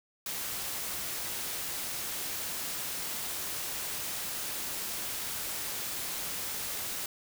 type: noise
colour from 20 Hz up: white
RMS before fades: -36 dBFS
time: 0.26-7.06 s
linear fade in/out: 2 ms
effects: none